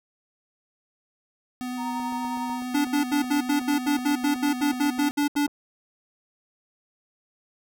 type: tone with vibrato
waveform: square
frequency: 250 Hz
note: B3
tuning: 21 cents sharp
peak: -30 dBFS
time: 1.61-5.11 s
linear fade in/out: 0 ms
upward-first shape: sine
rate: 8.7 Hz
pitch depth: 9 cents each way
type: tone with tremolo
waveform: sine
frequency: 932.3 Hz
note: A#5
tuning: in tune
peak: -28 dBFS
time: 1.77-2.61 s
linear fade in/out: 50 ms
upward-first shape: sine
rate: 11 Hz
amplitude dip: 40%
type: click train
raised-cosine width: 1 ms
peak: -31 dBFS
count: 29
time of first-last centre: 2-5.478 s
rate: 8.05 Hz
type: tone bursts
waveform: square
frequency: 289.9 Hz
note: D4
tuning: 22 cents flat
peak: -21 dBFS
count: 15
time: 2.74-5.468 s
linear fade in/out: 10 ms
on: 110 ms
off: 77 ms
effects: none